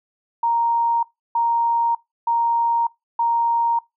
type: tone bursts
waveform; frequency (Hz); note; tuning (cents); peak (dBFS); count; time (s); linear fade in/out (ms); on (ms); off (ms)
sine; 932.3; A#5; 0; -16; 4; 0.43-3.79; 5; 600; 320
effects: noise-tail reverb RT60 0.2 s tail -23 dB re dry